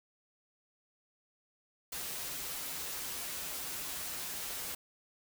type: noise with comb filter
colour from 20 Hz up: white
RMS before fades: -40 dBFS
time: 1.92-4.75 s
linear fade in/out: 5 ms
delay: 9.1 ms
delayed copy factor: -0.55
effects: none